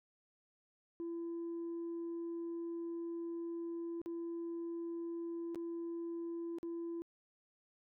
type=tone with dropouts; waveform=sine; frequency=337.2 Hz; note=E4; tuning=39 cents sharp; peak=-37 dBFS; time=1-7.02 s; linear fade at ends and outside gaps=0 ms; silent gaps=4.016-4.06 / 5.547-5.557 / 6.585-6.63 s; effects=tanh soft clip ceiling -37 dBFS